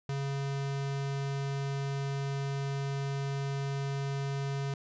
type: tone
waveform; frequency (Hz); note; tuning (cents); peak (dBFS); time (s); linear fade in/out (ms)
square; 138.59; C#3; 0; -32; 0.09-4.74; 2
effects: resampled to 16000 Hz